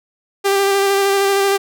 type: tone with vibrato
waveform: sawtooth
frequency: 395.1 Hz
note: G4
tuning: 14 cents sharp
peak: -9 dBFS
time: 0.44-1.58 s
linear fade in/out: 20 ms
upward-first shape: square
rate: 13 Hz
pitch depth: 14 cents each way
effects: none